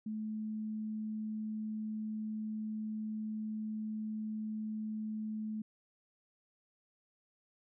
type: tone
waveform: sine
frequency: 216.1 Hz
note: A3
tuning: 31 cents flat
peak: -36 dBFS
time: 0.06-5.62 s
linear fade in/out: 5 ms
effects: none